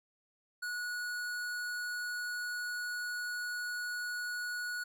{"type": "tone with hard clipping", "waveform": "sine", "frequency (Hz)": 1461, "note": "F#6", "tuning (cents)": -22, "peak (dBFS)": -37, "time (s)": [0.62, 4.84], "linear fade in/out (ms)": 10, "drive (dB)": 17, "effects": []}